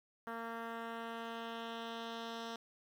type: tone with low-pass filter sweep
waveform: 10% pulse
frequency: 229.6 Hz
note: A#3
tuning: 26 cents flat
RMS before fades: -44 dBFS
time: 0.27-2.56 s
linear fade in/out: 2 ms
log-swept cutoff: 1700 to 4700 Hz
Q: 1.8
effects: 10-bit